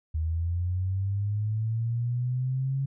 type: linear sweep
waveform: sine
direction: up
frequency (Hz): 77.78 to 137.4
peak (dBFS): -25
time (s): 0.14-2.86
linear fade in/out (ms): 10
effects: none